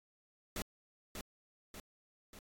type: noise with echo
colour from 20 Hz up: pink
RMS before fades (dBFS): -39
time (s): 0.56-0.62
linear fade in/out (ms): 2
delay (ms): 590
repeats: 3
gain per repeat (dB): -5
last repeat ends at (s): 2.39
effects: AAC 64 kbps